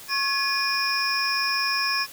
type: tone cluster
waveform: sine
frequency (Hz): 1096 / 1693 / 2449 / 5070 / 5450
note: C#6 / G#6 / D#7 / D#8 / F8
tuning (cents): -20 / +33 / -28 / +32 / -43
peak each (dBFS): -28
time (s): 0.08-2.07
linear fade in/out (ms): 50
effects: tanh soft clip ceiling -10 dBFS + white hiss -43 dBFS RMS until 2.12 s